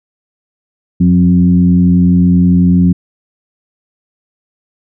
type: tone with frequency modulation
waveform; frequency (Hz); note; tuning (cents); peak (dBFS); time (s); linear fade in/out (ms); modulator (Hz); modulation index
sine; 178.5; F3; +38; -5; 1-2.93; 10; 87.7; 0.76
effects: none